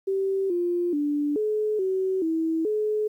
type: tone with pitch steps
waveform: sine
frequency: 387.5 / 350 / 292.4 / 426.9 / 378.2 / 323.7 / 426.2 Hz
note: G4 / F4 / D4 / G#4 / F#4 / E4 / G#4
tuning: -20 / +4 / -7 / +48 / +38 / -31 / +45 cents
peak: -22 dBFS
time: 0.07-3.08 s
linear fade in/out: 10 ms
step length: 430 ms
effects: 10-bit